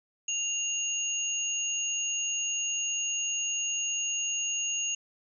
sine tone pair together, 2794 / 6645 Hz, F7 / G#8, 0 / 0 cents, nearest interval octave + minor third, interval 1500 cents, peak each -32 / -30 dBFS, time 0.28-4.95 s, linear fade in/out 5 ms, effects none

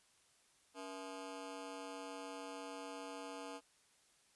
20% pulse ring-modulated tone, 379.2 Hz, F#4, 43 cents sharp, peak -38 dBFS, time 0.74-3.61 s, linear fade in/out 50 ms, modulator 98.1 Hz, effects white hiss -71 dBFS RMS until 4.35 s + resampled to 24000 Hz

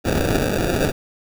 white noise with sample-and-hold, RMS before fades -20 dBFS, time 0.04-0.92 s, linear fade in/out 20 ms, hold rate 1050 Hz, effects none

